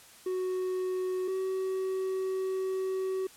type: tone pair in turn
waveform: triangle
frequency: 370 / 378.4 Hz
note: F#4 / F#4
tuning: 0 / +39 cents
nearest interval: unison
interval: 39 cents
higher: second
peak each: -27 dBFS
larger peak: neither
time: 0.26-1.28 / 1.28-3.27 s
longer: second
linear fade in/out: 5 ms
effects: white hiss -54 dBFS RMS until 3.36 s + low-pass 12000 Hz 12 dB/octave